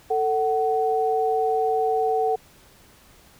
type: tone pair together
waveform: sine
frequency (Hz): 444.9 / 750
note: A4 / F#5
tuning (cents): +19 / +23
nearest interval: major sixth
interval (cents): 904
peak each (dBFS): -22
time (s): 0.1-2.36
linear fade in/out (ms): 10
effects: pink hiss -53 dBFS RMS until 3.39 s